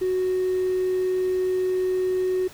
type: tone with hard clipping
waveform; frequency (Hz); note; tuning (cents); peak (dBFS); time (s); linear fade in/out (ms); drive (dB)
triangle; 370; F#4; 0; -21; 0.01-2.48; 10; 4
effects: pink hiss -46 dBFS RMS until 2.53 s